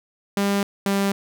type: tone pair in turn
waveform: sawtooth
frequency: 200 / 197.93 Hz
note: G3 / G3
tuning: +35 / +17 cents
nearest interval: unison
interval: 18 cents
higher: first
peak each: -15 dBFS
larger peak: neither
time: 0.37-0.63 / 0.86-1.12 s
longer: neither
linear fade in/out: 2 ms
effects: none